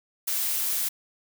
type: noise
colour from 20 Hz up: blue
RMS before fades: -27 dBFS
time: 0.27-0.89 s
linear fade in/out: 10 ms
effects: none